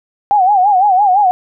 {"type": "tone with vibrato", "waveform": "sine", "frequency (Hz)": 780, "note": "G5", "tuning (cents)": -9, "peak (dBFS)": -7, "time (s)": [0.31, 1.31], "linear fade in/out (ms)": 0, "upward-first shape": "sine", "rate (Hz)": 5.9, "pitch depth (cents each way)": 130, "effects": []}